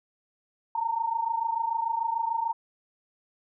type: tone pair together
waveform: sine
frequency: 896 / 922.8 Hz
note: A5 / A#5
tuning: +31 / -18 cents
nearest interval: minor second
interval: 51 cents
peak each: -30 / -27 dBFS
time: 0.75-2.53 s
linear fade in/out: 5 ms
effects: none